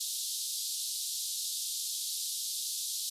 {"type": "band-pass noise", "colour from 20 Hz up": "pink", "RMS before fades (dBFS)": -36, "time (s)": [0, 3.1], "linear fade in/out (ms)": 10, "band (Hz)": [3600, 13000], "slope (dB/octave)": 48, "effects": ["resampled to 32000 Hz"]}